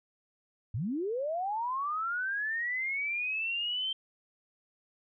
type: linear sweep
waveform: sine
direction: up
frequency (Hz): 90.4 to 3136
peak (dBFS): -30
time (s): 0.74-3.93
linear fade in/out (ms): 5
effects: none